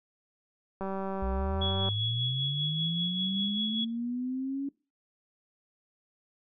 click train, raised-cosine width 1 ms, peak -22 dBFS, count 209, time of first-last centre 0.81-1.888 s, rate 193 Hz
sine linear sweep, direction up, 58.27 to 280.7 Hz, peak -30 dBFS, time 1.22-4.69 s, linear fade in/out 5 ms
sine tone with tremolo, 3362 Hz, G#7, 20 cents sharp, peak -28 dBFS, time 1.61-3.85 s, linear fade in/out 10 ms, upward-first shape sine, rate 5.1 Hz, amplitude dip 45%
effects noise-tail reverb RT60 0.3 s tail -21 dB re dry

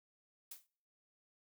blue noise with exponential decay, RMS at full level -44 dBFS, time 0.51-0.67 s, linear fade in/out 5 ms, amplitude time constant 34 ms, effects noise-tail reverb RT60 0.6 s tail -26 dB re dry

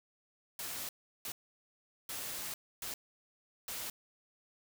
white noise bursts at uneven times, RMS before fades -41 dBFS, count 5, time 0.59-0.89 / 1.25-1.32 / 2.09-2.54 / 2.82-2.94 / 3.68-3.9 s, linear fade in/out 2 ms, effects none

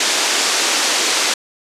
white band-pass noise, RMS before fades -17 dBFS, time 0-1.34 s, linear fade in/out 5 ms, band 280 to 7300 Hz, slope 24 dB/octave, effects resampled to 32000 Hz

